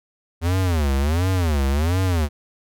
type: tone with vibrato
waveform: square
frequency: 79.9 Hz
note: D#2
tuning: 47 cents sharp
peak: -18 dBFS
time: 0.41-2.29 s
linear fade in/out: 50 ms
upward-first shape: sine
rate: 1.4 Hz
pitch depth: 290 cents each way
effects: none